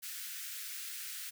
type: high-pass noise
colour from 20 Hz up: white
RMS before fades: -43 dBFS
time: 0.02-1.31 s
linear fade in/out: 20 ms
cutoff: 1400 Hz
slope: 48 dB/octave
effects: none